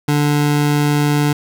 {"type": "tone", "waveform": "25% pulse", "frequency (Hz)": 146.83, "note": "D3", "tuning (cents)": 0, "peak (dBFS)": -9, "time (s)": [0.08, 1.33], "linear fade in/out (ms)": 5, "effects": []}